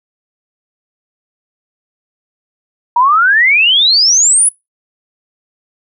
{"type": "exponential sweep", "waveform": "sine", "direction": "up", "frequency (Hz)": [932.3, 10370], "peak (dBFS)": -6, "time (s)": [2.96, 4.49], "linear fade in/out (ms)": 5, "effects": ["noise-tail reverb RT60 0.2 s tail -23 dB re dry"]}